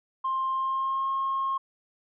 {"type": "tone with pitch glide", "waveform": "sine", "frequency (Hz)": [1056, 1076.9], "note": ["C6", "C6"], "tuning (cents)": [16, 50], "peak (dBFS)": -24, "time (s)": [0.24, 1.58], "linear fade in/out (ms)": 10, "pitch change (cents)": 34, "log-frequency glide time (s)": [0.53, 1.09], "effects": ["tanh soft clip ceiling -21 dBFS"]}